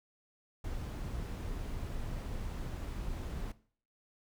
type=noise; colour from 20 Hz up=brown; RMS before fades=-39 dBFS; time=0.64-3.52 s; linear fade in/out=5 ms; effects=noise-tail reverb RT60 0.5 s tail -18 dB re dry